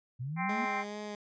sine linear sweep, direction up, 116.8 to 246.9 Hz, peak -34 dBFS, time 0.19-0.66 s, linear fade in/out 20 ms
harmonic tone, 261.6 Hz, C4, in tune, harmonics 3 / 4 / 5 / 6 / 7 / 8 / 9, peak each -35 / -37 / -44 / -45 / -44 / -37 / -43 dBFS, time 0.36-0.85 s, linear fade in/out 50 ms
15% pulse tone with vibrato, 207.7 Hz, G#3, in tune, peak -32 dBFS, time 0.49-1.15 s, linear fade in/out 2 ms, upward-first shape sine, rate 2.4 Hz, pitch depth 20 cents each way
effects resampled to 16000 Hz

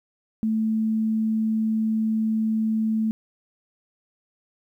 sine tone, 220 Hz, A3, in tune, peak -20 dBFS, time 0.43-3.11 s, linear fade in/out 0 ms, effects 10-bit

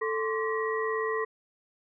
sine tone cluster, 440.8 / 1048 / 1145 / 1911 Hz, A4 / C6 / D6 / A#6, +3 / +2 / -44 / +43 cents, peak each -29 / -34 / -37 / -34 dBFS, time 0.01-1.25 s, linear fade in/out 10 ms, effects none

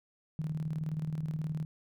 sine tone with tremolo, 155.56 Hz, D#3, in tune, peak -30 dBFS, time 0.39-1.65 s, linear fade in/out 0 ms, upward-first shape square, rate 19 Hz, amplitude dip 55%, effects none

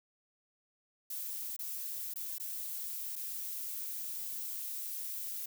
violet noise with dropouts, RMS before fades -40 dBFS, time 1.1-5.46 s, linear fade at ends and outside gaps 5 ms, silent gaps 1.565-1.59 / 2.139-2.158 / 2.383-2.398 / 3.157-3.161 s, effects none

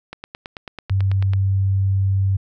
click train, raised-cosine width 0.3 ms, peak -16 dBFS, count 12, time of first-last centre 0.13-1.335 s, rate 9.13 Hz
sine tone, 97 Hz, G2, 18 cents flat, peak -15 dBFS, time 0.9-2.37 s, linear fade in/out 10 ms
effects none

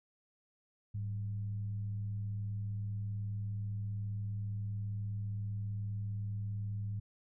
sine tone with frequency modulation, 103.83 Hz, G#2, in tune, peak -35 dBFS, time 0.94-7 s, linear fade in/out 10 ms, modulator 85 Hz, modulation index 0.3, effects none

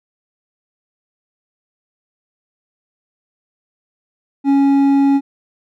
triangle tone with hard clipping, 277.2 Hz, C#4, in tune, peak -11 dBFS, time 4.44-5.21 s, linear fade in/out 50 ms, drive 9 dB, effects none

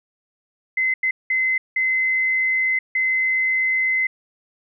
sine tone bursts at uneven times, 2052 Hz, C7, 34 cents flat, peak -17 dBFS, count 5, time 0.77-0.94 / 1.03-1.11 / 1.3-1.58 / 1.76-2.79 / 2.95-4.07 s, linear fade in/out 5 ms, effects none

